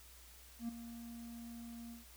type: tone with ADSR envelope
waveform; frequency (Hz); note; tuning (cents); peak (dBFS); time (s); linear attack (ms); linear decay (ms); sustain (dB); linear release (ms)
triangle; 233.1; A#3; 0; -34; 0.59-2.05; 97; 8; -11; 140
effects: added 60 Hz sine -60 dBFS peak until 2.16 s + white hiss -60 dBFS RMS until 2.16 s